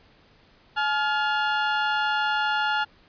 35% pulse tone pair together, 852.8 / 1408 Hz, G#5 / F6, +46 / +14 cents, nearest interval major sixth, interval 868 cents, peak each -23 dBFS, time 0.76-2.85 s, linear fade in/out 20 ms, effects pink hiss -57 dBFS RMS until 3.08 s + resampled to 11025 Hz

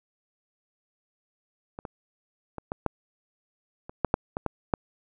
clicks, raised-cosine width 1 ms, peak -23 / -21 / -21 / -16 / -10 / -25 / -8 / -6 / -15 / -12 / -8 dBFS, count 11, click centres 1.789 / 1.852 / 2.583 / 2.719 / 2.863 / 3.895 / 4.047 / 4.141 / 4.369 / 4.463 / 4.738 s, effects none

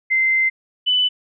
sine tone pair in turn, 2076 / 2994 Hz, C7 / F#7, -14 / +20 cents, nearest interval tritone, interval 634 cents, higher second, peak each -14 dBFS, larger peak neither, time 0.1-0.5 / 0.86-1.09 s, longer first, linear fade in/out 20 ms, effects none

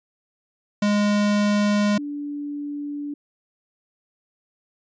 square / sine tone pair in turn, 206.5 / 290.1 Hz, G#3 / D4, -10 / -21 cents, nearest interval tritone, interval 589 cents, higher second, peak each -18 / -27 dBFS, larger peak first, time 0.82-1.98 / 1.98-3.14 s, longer neither, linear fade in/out 5 ms, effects resampled to 16000 Hz

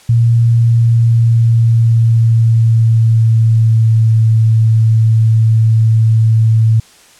sine tone with pitch glide, 116.54 to 111.66 Hz, A#2 to A2, 0 to +26 cents, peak -6 dBFS, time 0.09-6.8 s, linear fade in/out 5 ms, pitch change -74 cents, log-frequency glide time 0.46-4.22 s, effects white hiss -43 dBFS RMS until 7.19 s + low-pass 9000 Hz 12 dB/octave

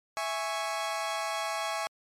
sawtooth chord, C# minor, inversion first, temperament equal, 659.3 / 830.6 / 1108.7 Hz, E5 / G#5 / C#6, 0 / 0 / 0 cents, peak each -31 dBFS, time 0.17-1.87 s, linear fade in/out 0 ms, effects low-pass 10000 Hz 12 dB/octave + MP3 96 kbps

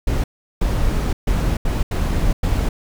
brown noise bursts at uneven times, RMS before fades -18 dBFS, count 6, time 0.07-0.24 / 0.61-1.13 / 1.27-1.57 / 1.65-1.83 / 1.91-2.33 / 2.43-2.69 s, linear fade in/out 5 ms, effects none

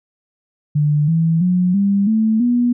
sine tone with pitch steps, 148.4 / 163.71 / 180.6 / 199.24 / 219.8 / 242.5 Hz, D3 / E3 / F#3 / G3 / A3 / B3, +18 / -12 / -42 / +28 / -2 / -31 cents, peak -12 dBFS, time 0.75-2.73 s, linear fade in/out 10 ms, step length 330 ms, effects none

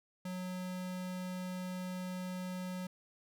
square tone, 183.1 Hz, F#3, 18 cents flat, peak -39 dBFS, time 0.25-2.87 s, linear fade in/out 5 ms, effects none

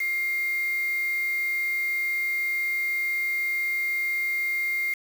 sine tone with quantisation, 2118 Hz, C7, 21 cents sharp, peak -24 dBFS, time 0-4.94 s, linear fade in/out 5 ms, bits 6, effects none

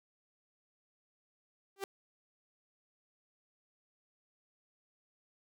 sawtooth tone with exponential growth, 392 Hz, G4, in tune, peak -28 dBFS, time 1.76-1.84 s, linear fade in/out 2 ms, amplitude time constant 16 ms, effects none

